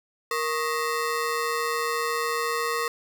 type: ring-modulated tone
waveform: 25% pulse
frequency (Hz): 782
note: G5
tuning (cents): -4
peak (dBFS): -18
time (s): 0.31-2.88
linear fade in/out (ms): 2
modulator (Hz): 314
effects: none